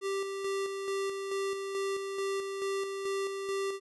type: tone with tremolo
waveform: square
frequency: 392 Hz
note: G4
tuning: in tune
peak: -31 dBFS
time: 0.01-3.8 s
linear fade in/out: 50 ms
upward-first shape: square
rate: 2.3 Hz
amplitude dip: 40%
effects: resampled to 24000 Hz